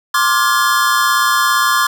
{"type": "chord", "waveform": "square", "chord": "D half-diminished seventh", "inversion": "third", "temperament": "just", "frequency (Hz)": [1057.2, 1174.7, 1409.6, 1691.5], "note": ["C6", "D6", "F6", "Ab6"], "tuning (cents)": [18, 0, 16, 31], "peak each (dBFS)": [-17, -17, -19, -19], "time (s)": [0.14, 1.87], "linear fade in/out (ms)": 5, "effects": []}